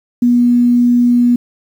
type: tone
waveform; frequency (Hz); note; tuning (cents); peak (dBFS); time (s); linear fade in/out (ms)
sine; 242.3; B3; -33; -7; 0.22-1.36; 5
effects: 7-bit